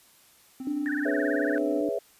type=tone with tremolo; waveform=triangle; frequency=262.2 Hz; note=C4; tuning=4 cents sharp; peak=-30 dBFS; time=0.6-1.81 s; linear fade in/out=2 ms; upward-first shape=sine; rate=19 Hz; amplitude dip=55%
type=tone with pitch glide; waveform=sine; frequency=293.7 to 297.5 Hz; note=D4 to D4; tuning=0 to +22 cents; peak=-27 dBFS; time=0.67-1.89 s; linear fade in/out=2 ms; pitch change=+22 cents; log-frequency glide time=1.44-1.6 s
type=tone with vibrato; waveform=sine; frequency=1661.2 Hz; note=G#6; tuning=in tune; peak=-31 dBFS; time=0.86-1.58 s; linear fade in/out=0 ms; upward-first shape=sine; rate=18 Hz; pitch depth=200 cents each way
type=chord; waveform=sine; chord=C# minor seventh; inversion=second; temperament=equal; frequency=415.3 / 493.9 / 554.4 / 659.3 Hz; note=G#4 / B4 / C#5 / E5; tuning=0 / 0 / 0 / 0 cents; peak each=-32 dBFS; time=1.05-1.99 s; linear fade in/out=5 ms
effects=white hiss -58 dBFS RMS until 2.19 s + resampled to 32000 Hz